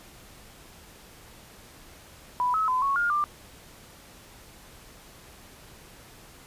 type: tone with pitch steps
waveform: sine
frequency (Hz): 990 / 1288 / 1017 / 1106 / 1415 / 1188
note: B5 / E6 / C6 / C#6 / F6 / D6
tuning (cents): +4 / -41 / -50 / -4 / +22 / +20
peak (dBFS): -22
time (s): 2.4-3.24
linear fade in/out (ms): 0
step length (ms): 140
effects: pink hiss -50 dBFS RMS until 6.46 s + resampled to 32000 Hz